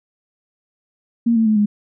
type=tone with pitch steps; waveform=sine; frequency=233.1 / 224.3 / 215.7 / 207.5 Hz; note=A#3 / A3 / A3 / G#3; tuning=0 / +34 / -34 / -1 cents; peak=-12 dBFS; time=1.26-1.66 s; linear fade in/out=10 ms; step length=100 ms; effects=none